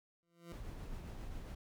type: tone with exponential growth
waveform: 20% pulse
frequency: 170 Hz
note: F3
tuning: 46 cents flat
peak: -40 dBFS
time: 0.23-0.52 s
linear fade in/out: 0 ms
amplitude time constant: 62 ms
type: noise with tremolo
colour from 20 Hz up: brown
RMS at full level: -44 dBFS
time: 0.52-1.55 s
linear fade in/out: 5 ms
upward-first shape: triangle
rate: 7.4 Hz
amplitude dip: 35%
effects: none